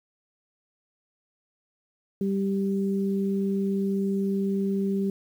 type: tone pair together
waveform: sine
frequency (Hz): 196 / 392.4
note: G3 / G4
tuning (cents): 0 / +2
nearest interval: octave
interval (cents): 1202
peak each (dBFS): -24 / -29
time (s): 2.21-5.1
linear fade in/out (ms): 2
effects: 9-bit